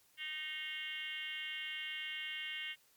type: tone with frequency modulation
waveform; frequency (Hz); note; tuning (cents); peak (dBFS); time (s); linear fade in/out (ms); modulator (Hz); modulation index
sine; 2489; D#7; 0; -39; 0.17-2.76; 50; 316; 2.3
effects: white hiss -69 dBFS RMS until 2.96 s + MP3 96 kbps